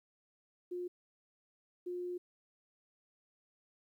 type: tone bursts at uneven times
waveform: sine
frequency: 356.5 Hz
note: F4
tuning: 36 cents sharp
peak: -37 dBFS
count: 2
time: 0.71-0.88 / 1.86-2.18 s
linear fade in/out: 10 ms
effects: 12-bit